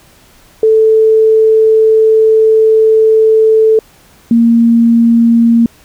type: tone pair in turn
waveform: sine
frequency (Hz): 440 / 232.1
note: A4 / A#3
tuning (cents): 0 / -7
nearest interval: major seventh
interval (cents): 1107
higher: first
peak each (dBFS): -4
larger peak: neither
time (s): 0.63-3.79 / 4.31-5.66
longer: first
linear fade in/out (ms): 2
effects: pink hiss -44 dBFS RMS until 5.84 s